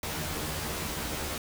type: noise with comb filter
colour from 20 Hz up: pink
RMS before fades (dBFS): -34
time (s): 0.03-1.38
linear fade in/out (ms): 2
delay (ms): 13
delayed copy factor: +0.85
effects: none